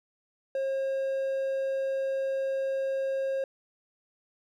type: tone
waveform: triangle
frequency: 538 Hz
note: C5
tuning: 48 cents sharp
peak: -25 dBFS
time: 0.55-3.44 s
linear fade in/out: 2 ms
effects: none